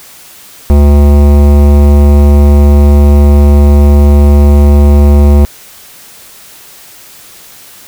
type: tone with hard clipping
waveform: sine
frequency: 72.1 Hz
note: D2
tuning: 31 cents flat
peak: -3 dBFS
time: 0.7-5.45 s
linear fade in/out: 0 ms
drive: 17 dB
effects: white hiss -34 dBFS RMS until 7.87 s